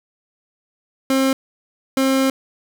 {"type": "tone bursts at uneven times", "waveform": "30% pulse", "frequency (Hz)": 266.6, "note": "C4", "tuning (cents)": 33, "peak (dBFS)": -12, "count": 2, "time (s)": [[1.1, 1.33], [1.97, 2.3]], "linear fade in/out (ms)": 2, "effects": []}